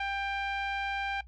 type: tone with low-pass filter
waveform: sawtooth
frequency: 792 Hz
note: G5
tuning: 18 cents sharp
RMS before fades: -33 dBFS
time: 0-1.21 s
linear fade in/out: 5 ms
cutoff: 2600 Hz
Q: 2.2
effects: noise-tail reverb RT60 0.1 s tail -18 dB re dry + added 60 Hz sine -48 dBFS peak until 1.27 s